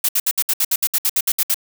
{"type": "noise bursts", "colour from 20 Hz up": "blue", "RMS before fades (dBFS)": -17, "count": 14, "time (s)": [0.04, 1.544], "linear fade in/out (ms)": 5, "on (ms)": 48, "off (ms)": 64, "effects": []}